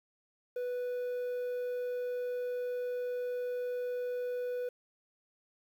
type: tone with quantisation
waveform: triangle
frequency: 493.9 Hz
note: B4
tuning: in tune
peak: -31 dBFS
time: 0.56-4.69 s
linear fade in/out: 5 ms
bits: 10
effects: none